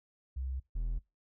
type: tone pair in turn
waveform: sine / triangle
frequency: 65.41 / 41.07 Hz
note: C2 / E1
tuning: 0 / -6 cents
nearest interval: minor sixth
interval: 806 cents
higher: first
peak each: -34 / -29 dBFS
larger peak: second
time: 0.36-0.6 / 0.75-0.99 s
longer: neither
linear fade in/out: 10 ms
effects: noise-tail reverb RT60 0.2 s tail -21 dB re dry